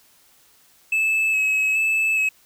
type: tone with vibrato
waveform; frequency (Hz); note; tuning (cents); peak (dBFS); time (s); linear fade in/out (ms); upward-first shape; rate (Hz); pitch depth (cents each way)
triangle; 2592; E7; -30; -16; 0.92-2.29; 5; square; 1.2; 17
effects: white hiss -56 dBFS RMS until 2.45 s